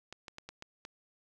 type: clicks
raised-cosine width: 0.2 ms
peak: -27 dBFS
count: 6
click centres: 0.126 / 0.282 / 0.384 / 0.49 / 0.624 / 0.851 s
effects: none